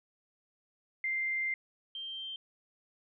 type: tone pair in turn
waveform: sine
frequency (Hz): 2093 / 3149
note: C7 / G7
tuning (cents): 0 / +7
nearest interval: perfect fifth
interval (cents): 707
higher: second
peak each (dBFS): -30 / -38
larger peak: first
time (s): 1.04-1.54 / 1.95-2.36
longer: first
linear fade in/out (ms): 2
effects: none